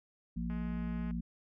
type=harmonic tone; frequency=58.27 Hz; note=A#1; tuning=in tune; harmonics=1 / 3 / 4; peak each=-39 / -37 / -39 dBFS; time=0.36-1.21 s; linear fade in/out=10 ms
type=click train; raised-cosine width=0.5 ms; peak=-38 dBFS; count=129; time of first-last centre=0.5-1.11 s; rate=210 Hz
effects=none